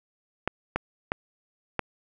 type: clicks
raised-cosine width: 0.5 ms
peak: -10 dBFS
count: 4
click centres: 0.476 / 0.76 / 1.119 / 1.793 s
effects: none